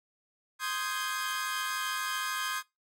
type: chord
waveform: sawtooth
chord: Ab major seventh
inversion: first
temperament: equal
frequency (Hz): 1046.5 / 1244.5 / 1568 / 1661.2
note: C6 / Eb6 / G6 / Ab6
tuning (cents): 0 / 0 / 0 / 0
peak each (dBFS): -33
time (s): 0.59-2.63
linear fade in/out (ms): 50
effects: noise-tail reverb RT60 0.2 s tail -21 dB re dry + MP3 64 kbps